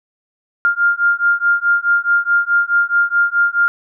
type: beating tone pair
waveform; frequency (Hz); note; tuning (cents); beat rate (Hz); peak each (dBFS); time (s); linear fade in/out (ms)
sine; 1400 / 1404.7; F6 / F6; +4 / +10; 4.7; -15; 0.65-3.68; 0
effects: none